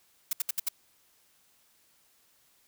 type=noise bursts; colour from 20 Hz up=blue; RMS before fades=-28 dBFS; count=5; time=0.31-0.687 s; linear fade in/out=5 ms; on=21 ms; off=68 ms; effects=white hiss -66 dBFS RMS until 2.67 s